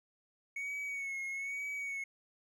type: tone with vibrato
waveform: triangle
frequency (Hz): 2217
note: C#7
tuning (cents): 0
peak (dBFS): -35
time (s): 0.56-2.04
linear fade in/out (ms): 5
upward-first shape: sine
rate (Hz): 1.1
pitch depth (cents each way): 46
effects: none